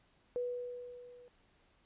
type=tone with level ramp; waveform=sine; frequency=490.5 Hz; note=B4; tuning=12 cents flat; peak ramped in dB=-32 to -55 dBFS; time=0.36-1.28 s; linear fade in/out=0 ms; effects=pink hiss -70 dBFS RMS until 1.85 s + resampled to 8000 Hz